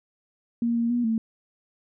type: tone with pitch steps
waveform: sine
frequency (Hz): 234.5 / 233.1 / 241.3 / 224.1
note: A#3 / A#3 / B3 / A3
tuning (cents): +11 / 0 / -40 / +32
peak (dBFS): -21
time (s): 0.62-1.18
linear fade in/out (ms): 2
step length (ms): 140
effects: none